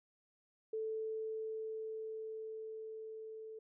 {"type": "tone with level ramp", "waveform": "sine", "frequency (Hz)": 439.8, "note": "A4", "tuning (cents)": -1, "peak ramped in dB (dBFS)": [-36, -46], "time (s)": [0.73, 3.59], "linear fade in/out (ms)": 5, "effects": []}